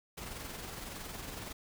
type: noise with amplitude modulation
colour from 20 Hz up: pink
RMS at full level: -42 dBFS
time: 0.17-1.53 s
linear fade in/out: 10 ms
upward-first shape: sine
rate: 21.7 Hz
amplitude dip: 40%
effects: none